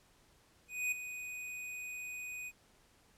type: tone with ADSR envelope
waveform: square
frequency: 2489 Hz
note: D#7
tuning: in tune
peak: -31 dBFS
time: 0.68-2.52 s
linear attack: 240 ms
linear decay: 6 ms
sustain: -11 dB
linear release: 44 ms
effects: pink hiss -67 dBFS RMS until 3.17 s + low-pass 12000 Hz 12 dB/octave